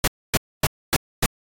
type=noise bursts; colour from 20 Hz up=pink; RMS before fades=-18 dBFS; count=5; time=0.04-1.26 s; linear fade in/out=2 ms; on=36 ms; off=260 ms; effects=AAC 64 kbps